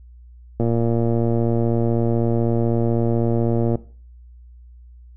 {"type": "click train", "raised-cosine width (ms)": 2, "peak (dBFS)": -8, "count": 367, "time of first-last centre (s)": [0.6, 3.755], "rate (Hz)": 116, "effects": ["noise-tail reverb RT60 0.4 s tail -17 dB re dry", "added 60 Hz sine -41 dBFS peak until 5.16 s"]}